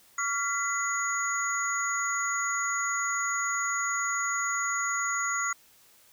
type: tone cluster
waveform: sine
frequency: 1138 / 1387 / 2000 / 6760 Hz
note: C#6 / F6 / B6 / G#8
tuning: +45 / -12 / +21 / +30 cents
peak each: -33 / -31 / -33 / -32 dBFS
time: 0.18-5.53 s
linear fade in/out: 5 ms
effects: white hiss -59 dBFS RMS until 6.12 s